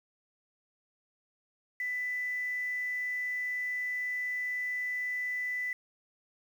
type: tone with quantisation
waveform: sine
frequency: 1991 Hz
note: B6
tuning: 14 cents sharp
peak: -31 dBFS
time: 1.8-5.73 s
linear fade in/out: 2 ms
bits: 9
effects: none